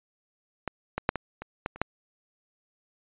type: clicks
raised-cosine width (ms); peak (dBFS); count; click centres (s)
0.5; -15 / -13 / -6 / -14 / -22 / -14 / -28 / -9; 8; 0.677 / 0.98 / 1.091 / 1.157 / 1.42 / 1.661 / 1.76 / 1.816
effects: resampled to 8000 Hz